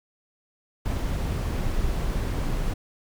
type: noise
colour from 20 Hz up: brown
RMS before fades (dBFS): -26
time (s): 0.85-2.74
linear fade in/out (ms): 10
effects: none